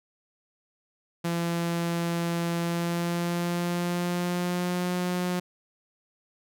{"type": "tone with pitch glide", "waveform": "sawtooth", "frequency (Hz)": [170, 179.38], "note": ["F3", "F3"], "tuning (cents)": [-46, 47], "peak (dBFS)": -22, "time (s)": [1.24, 5.4], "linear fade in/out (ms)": 10, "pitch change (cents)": 93, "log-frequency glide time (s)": [2.61, 4.95], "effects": []}